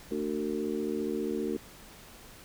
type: harmonic tone with a mistuned harmonic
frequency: 75 Hz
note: D2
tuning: 37 cents sharp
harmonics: 3 / 4 / 5 / 6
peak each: -35 / -35 / -34 / -36 dBFS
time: 0.11-1.57 s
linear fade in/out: 5 ms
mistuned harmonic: 6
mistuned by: +19 cents
effects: pink hiss -51 dBFS RMS until 2.44 s